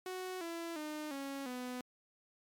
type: tone with pitch steps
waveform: sawtooth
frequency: 370 / 335.4 / 304 / 275.6 / 249.8 Hz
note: F#4 / E4 / D#4 / C#4 / B3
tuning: 0 / +30 / -40 / -10 / +20 cents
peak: -36 dBFS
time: 0.06-1.81 s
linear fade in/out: 2 ms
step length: 350 ms
effects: MP3 96 kbps